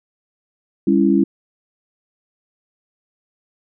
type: chord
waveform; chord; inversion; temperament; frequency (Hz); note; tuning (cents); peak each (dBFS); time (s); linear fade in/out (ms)
sine; C# diminished; second; just; 199.57 / 277.2 / 332.6; G3 / C#4 / E4; +31 / 0 / +16; -16; 0.87-1.24; 5
effects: none